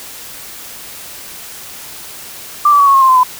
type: tone with pitch steps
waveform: sine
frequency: 1181 / 1154.7 / 1129 / 1103.8 / 1079.2 / 1055.2 / 1031.7 / 1008.7 Hz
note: D6 / D6 / C#6 / C#6 / C#6 / C6 / C6 / B5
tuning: +9 / -30 / +31 / -8 / -47 / +14 / -25 / +36 cents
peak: -5 dBFS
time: 2.65-3.234 s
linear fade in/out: 5 ms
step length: 73 ms
effects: white hiss -31 dBFS RMS until 3.39 s